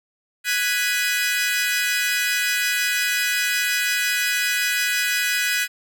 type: chord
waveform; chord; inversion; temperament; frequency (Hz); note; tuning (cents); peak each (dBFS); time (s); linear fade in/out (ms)
sawtooth; G# minor seventh; third; equal; 1480 / 1661.2 / 1975.5 / 2489; F#6 / G#6 / B6 / D#7; 0 / 0 / 0 / 0; -22; 0.44-5.68; 50
effects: none